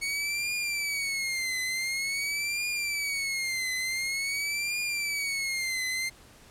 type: tone with vibrato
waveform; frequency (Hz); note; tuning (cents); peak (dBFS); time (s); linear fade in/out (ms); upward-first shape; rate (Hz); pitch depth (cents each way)
sawtooth; 2217; C#7; 0; -25; 0.01-6.1; 20; triangle; 0.47; 160
effects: pink hiss -54 dBFS RMS until 6.5 s + low-pass 12000 Hz 12 dB/octave